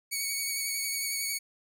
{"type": "tone with vibrato", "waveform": "10% pulse", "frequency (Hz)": 2236, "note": "C#7", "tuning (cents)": 14, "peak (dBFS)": -21, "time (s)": [0.11, 1.39], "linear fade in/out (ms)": 20, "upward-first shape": "sine", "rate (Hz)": 11, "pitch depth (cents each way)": 20, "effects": []}